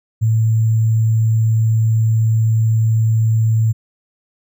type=tone with sample-and-hold; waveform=sine; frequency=111.5 Hz; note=A2; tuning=23 cents sharp; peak=-11 dBFS; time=0.21-3.73 s; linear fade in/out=20 ms; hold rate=7350 Hz; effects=none